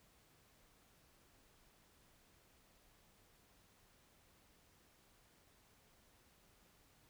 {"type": "silence", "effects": ["pink hiss -70 dBFS RMS until 7.09 s"]}